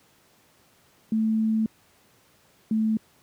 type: tone pair in turn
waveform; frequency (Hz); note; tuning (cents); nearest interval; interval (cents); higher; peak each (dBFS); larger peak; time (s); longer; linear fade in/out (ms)
sine; 220 / 219.1; A3 / A3; 0 / -7; unison; 7; first; -20; neither; 1.12-1.66 / 2.71-2.97; first; 2
effects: pink hiss -60 dBFS RMS until 3.22 s + high-pass 100 Hz 12 dB/octave